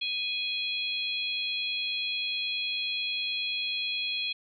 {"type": "harmonic tone", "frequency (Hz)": 830.6, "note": "G#5", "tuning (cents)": 0, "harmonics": [3, 4, 5], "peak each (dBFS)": [-33, -32, -35], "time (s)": [0.01, 4.33], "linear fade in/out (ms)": 10, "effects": []}